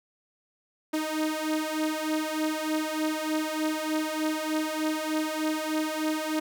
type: beating tone pair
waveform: sawtooth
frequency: 308.9 / 312.2 Hz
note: D#4 / D#4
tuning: -12 / +6 cents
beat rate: 3.3 Hz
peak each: -27 / -25 dBFS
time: 0.93-6.4 s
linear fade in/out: 10 ms
effects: none